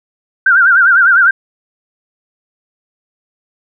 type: tone with vibrato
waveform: sine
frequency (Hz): 1480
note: F#6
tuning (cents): 0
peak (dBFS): -5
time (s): 0.46-1.31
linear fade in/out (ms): 5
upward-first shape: sine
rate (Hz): 9.9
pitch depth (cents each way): 130
effects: none